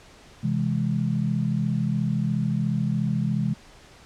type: chord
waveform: sine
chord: C augmented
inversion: none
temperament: equal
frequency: 130.81 / 164.81 / 207.7 Hz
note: C3 / E3 / G#3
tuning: 0 / 0 / 0 cents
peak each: -26 dBFS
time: 0.43-3.54 s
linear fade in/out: 10 ms
effects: pink hiss -50 dBFS RMS until 4.05 s + low-pass 7000 Hz 12 dB/octave